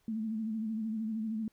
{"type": "tone with vibrato", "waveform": "sine", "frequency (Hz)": 220, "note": "A3", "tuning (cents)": 0, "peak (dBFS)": -32, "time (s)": [0.08, 1.48], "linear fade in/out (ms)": 2, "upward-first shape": "sine", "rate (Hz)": 13, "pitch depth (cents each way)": 54, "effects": ["pink hiss -73 dBFS RMS until 1.52 s"]}